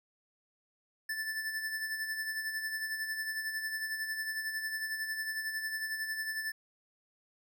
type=tone with tremolo; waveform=square; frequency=1758 Hz; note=A6; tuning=2 cents flat; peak=-33 dBFS; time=1.09-6.52 s; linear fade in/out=5 ms; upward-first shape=sine; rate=11 Hz; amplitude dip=50%; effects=none

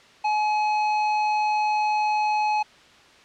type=tone with hard clipping; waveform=triangle; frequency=848 Hz; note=G#5; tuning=36 cents sharp; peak=-22 dBFS; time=0.24-2.63 s; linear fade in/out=10 ms; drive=16 dB; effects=white hiss -51 dBFS RMS until 3.24 s + low-pass 4000 Hz 12 dB/octave

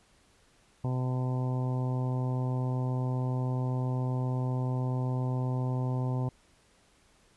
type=harmonic tone; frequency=127.4 Hz; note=C3; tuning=46 cents flat; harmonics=1 / 2 / 3 / 4 / 5 / 6 / 7 / 8; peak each=-28 / -37 / -42 / -44 / -45 / -47 / -44 / -49 dBFS; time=0.84-6.29 s; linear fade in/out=5 ms; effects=pink hiss -64 dBFS RMS until 7.36 s + resampled to 24000 Hz

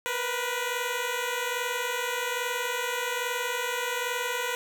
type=tone pair together; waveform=10% pulse; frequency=477.6 / 498.8 Hz; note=A#4 / B4; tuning=+42 / +17 cents; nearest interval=minor second; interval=75 cents; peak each=-23 / -22 dBFS; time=0.06-4.55 s; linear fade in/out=0 ms; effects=none

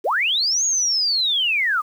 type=linear two-way sweep; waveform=sine; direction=up then down; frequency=311.1 to 6720 to 1154 Hz; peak=-17 dBFS; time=0.04-1.82 s; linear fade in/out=20 ms; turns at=0.65 s; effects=8-bit

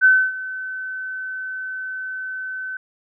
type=tone with ADSR envelope; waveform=sine; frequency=1522 Hz; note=F#6; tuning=48 cents sharp; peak=-8 dBFS; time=0.01-2.77 s; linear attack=37 ms; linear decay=270 ms; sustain=-18 dB; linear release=3 ms; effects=none

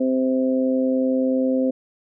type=harmonic tone; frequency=130.2 Hz; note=C3; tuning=8 cents flat; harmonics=2 / 3 / 4 / 5; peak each=-19 / -32 / -22 / -35 dBFS; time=0-1.71 s; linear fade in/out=10 ms; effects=none

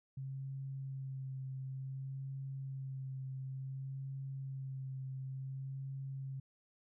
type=tone with vibrato; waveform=sine; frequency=133.9 Hz; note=C3; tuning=40 cents sharp; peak=-40 dBFS; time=0.17-6.4 s; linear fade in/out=5 ms; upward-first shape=sine; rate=0.56 Hz; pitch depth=20 cents each way; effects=none

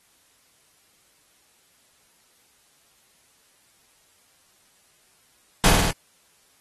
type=noise with echo; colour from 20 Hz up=pink; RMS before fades=-17 dBFS; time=5.64-5.7 s; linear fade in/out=0 ms; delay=52 ms; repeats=4; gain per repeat=-2 dB; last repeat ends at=5.908 s; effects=white hiss -61 dBFS RMS until 6.6 s + AAC 32 kbps

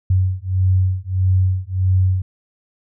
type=beating tone pair; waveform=sine; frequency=92.5 / 94.1 Hz; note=F#2 / F#2; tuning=0 / +30 cents; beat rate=1.6 Hz; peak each=-17 dBFS; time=0.1-2.22 s; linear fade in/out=5 ms; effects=none

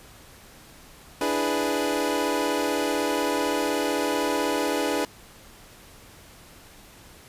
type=chord; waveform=25% pulse; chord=E dominant seventh; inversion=third; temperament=equal; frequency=293.7 / 329.6 / 415.3 / 493.9 Hz; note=D4 / E4 / G#4 / B4; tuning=0 / 0 / 0 / 0 cents; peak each=-24 / -27 / -25 / -25 dBFS; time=1.21-5.05 s; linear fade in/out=2 ms; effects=pink hiss -49 dBFS RMS until 7.28 s + resampled to 32000 Hz

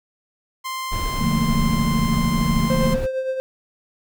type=tone; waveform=sawtooth; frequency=1046 Hz; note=C6; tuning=1 cent flat; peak=-22 dBFS; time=0.64-2.95 s; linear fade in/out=20 ms
type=noise; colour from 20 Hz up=brown; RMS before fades=-25 dBFS; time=0.91-3.07 s; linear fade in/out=20 ms
type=chord; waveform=sine; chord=Bb major seventh; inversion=first; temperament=equal; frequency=146.83 / 174.61 / 220 / 233.1 Hz; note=D3 / F3 / A3 / Bb3; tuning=0 / 0 / 0 / 0 cents; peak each=-24 dBFS; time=1.2-2.96 s; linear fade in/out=10 ms
type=tone with tremolo; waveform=triangle; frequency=523.3 Hz; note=C5; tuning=in tune; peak=-17 dBFS; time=2.7-3.4 s; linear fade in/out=0 ms; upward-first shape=triangle; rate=8.8 Hz; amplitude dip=60%
effects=none

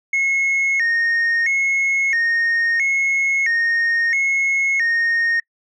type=tone with vibrato; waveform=sine; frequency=2006 Hz; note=B6; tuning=26 cents sharp; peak=-13 dBFS; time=0.13-5.4 s; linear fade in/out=5 ms; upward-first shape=square; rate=0.75 Hz; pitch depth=140 cents each way; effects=noise-tail reverb RT60 0.1 s tail -26 dB re dry + tanh soft clip ceiling -14 dBFS

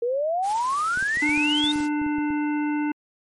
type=exponential sweep; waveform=sine; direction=up; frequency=460.9 to 3729 Hz; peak=-21 dBFS; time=0.02-1.72 s; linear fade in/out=5 ms
type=noise with tremolo; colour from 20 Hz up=white; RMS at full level=-37 dBFS; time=0.42-1.89 s; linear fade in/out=50 ms; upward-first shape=sine; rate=14 Hz; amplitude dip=25%
type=clicks; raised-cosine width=3 ms; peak=-26 dBFS; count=12; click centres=0.974 / 1.026 / 1.172 / 1.293 / 1.376 / 1.641 / 1.759 / 1.804 / 2.016 / 2.064 / 2.184 / 2.305 s
type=harmonic tone; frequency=297.4 Hz; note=D4; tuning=22 cents sharp; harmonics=1 / 3 / 5 / 7 / 9; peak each=-22 / -32 / -36 / -39 / -41 dBFS; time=1.22-2.92 s; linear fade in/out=5 ms
effects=MP3 48 kbps

